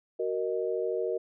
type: chord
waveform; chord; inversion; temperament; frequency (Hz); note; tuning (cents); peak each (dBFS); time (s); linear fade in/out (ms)
sine; D# minor; first; just; 373.4 / 466.7 / 622.3; F#4 / A#4 / D#5; +16 / +2 / 0; -32 / -30 / -35; 0.19-1.18; 10
effects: none